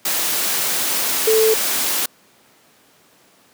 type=tone in noise; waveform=sine; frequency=440 Hz; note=A4; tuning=in tune; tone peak=-12 dBFS; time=1.27-1.54 s; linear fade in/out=5 ms; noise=white; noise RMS=-20 dBFS; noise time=0.05-2.06 s; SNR=+5 dB; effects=pink hiss -53 dBFS RMS until 3.53 s + high-pass 200 Hz 12 dB/octave